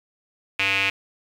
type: tone with band-pass filter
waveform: square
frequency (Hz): 97.6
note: G2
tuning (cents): -7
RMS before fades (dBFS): -22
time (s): 0.59-0.9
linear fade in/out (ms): 5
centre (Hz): 2500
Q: 5.8
effects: 8-bit